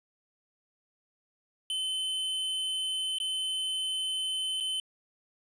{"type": "tone with dropouts", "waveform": "square", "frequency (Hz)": 3056, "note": "G7", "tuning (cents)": -45, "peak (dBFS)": -30, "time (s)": [1.7, 4.8], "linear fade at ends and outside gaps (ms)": 1, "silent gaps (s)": [[3.185, 3.201], [4.602, 4.607]], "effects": ["resampled to 22050 Hz"]}